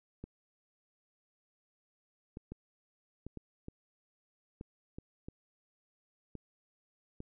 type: clicks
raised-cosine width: 3 ms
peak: -30 dBFS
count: 11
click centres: 0.24 / 2.371 / 2.52 / 3.266 / 3.373 / 3.684 / 4.611 / 4.985 / 5.285 / 6.353 / 7.204 s
effects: none